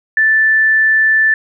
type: tone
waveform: sine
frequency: 1760 Hz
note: A6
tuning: in tune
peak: -8 dBFS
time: 0.17-1.34 s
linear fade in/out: 2 ms
effects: none